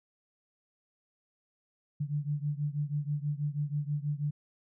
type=beating tone pair; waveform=sine; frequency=144.6 / 150.8 Hz; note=D3 / D3; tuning=-27 / +46 cents; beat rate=6.2 Hz; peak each=-32 / -34 dBFS; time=2-4.31 s; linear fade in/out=10 ms; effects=none